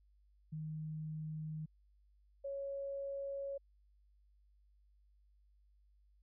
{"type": "tone pair in turn", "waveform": "sine", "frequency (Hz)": [155.56, 554.4], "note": ["D#3", "C#5"], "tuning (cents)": [0, 0], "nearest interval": "octave + minor seventh", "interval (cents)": 2200, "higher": "second", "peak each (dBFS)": [-40, -39], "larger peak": "second", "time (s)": [[0.52, 1.66], [2.44, 3.58]], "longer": "neither", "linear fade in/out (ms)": 10, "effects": ["added 50 Hz sine -66 dBFS peak until 6.22 s"]}